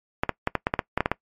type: clicks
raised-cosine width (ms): 0.5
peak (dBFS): -6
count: 11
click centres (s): 0.235 / 0.293 / 0.474 / 0.553 / 0.669 / 0.739 / 0.792 / 0.976 / 1.006 / 1.059 / 1.116
effects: noise-tail reverb RT60 0.1 s tail -22 dB re dry + MP3 64 kbps